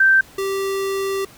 sine / square tone pair in turn, 1561 / 390.2 Hz, G6 / G4, -8 / -8 cents, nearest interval 2 octaves, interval 2400 cents, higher first, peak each -10 / -21 dBFS, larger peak first, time 0-0.21 / 0.38-1.25 s, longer second, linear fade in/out 5 ms, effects pink hiss -46 dBFS RMS until 1.37 s

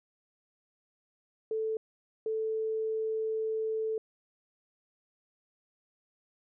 sine tone bursts at uneven times, 440 Hz, A4, in tune, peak -29 dBFS, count 2, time 1.51-1.77 / 2.26-3.98 s, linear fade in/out 2 ms, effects none

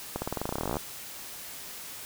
accelerating click train, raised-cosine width 1 ms, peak -16 dBFS, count 21, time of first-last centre 0.16-0.768 s, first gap 60 ms, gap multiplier 0.92, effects white hiss -42 dBFS RMS until 2.05 s

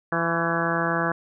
harmonic tone with a mistuned harmonic, 167.8 Hz, E3, 31 cents sharp, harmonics 1 / 2 / 3 / 4 / 5 / 6 / 7 / 8 / 9 / 10, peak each -29 / -30 / -31 / -30 / -33 / -33 / -30 / -32 / -30 / -30 dBFS, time 0.12-1.12 s, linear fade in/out 2 ms, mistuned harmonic 7, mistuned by -36 cents, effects none

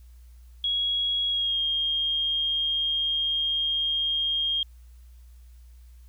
sine tone with pitch glide, 3317 to 3228 Hz, G#7 to G#7, -3 to -50 cents, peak -23 dBFS, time 0.64-4.63 s, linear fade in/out 2 ms, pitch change -47 cents, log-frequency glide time 1.29-1.6 s, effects added 60 Hz sine -46 dBFS peak until 6.08 s + white hiss -66 dBFS RMS until 6.08 s

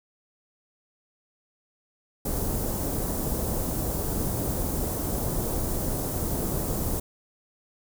pink band-stop noise, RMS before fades -28 dBFS, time 2.25-7 s, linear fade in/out 5 ms, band 650 to 10000 Hz, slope 12 dB/octave, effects none

